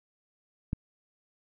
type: click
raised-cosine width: 5 ms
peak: -17 dBFS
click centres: 0.731 s
effects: none